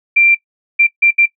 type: tone bursts at uneven times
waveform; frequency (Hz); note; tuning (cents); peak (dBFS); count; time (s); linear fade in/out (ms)
sine; 2364; D7; +11; -6; 4; 0.16-0.35 / 0.79-0.87 / 1.02-1.11 / 1.18-1.26; 10
effects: noise-tail reverb RT60 0.1 s tail -20 dB re dry